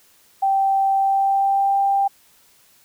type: tone with pitch glide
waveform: sine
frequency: 780 to 790.9 Hz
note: G5 to G5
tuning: -9 to +15 cents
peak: -15 dBFS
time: 0.42-2.08 s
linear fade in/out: 10 ms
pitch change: +24 cents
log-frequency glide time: 0.95-1.78 s
effects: white hiss -55 dBFS RMS until 2.84 s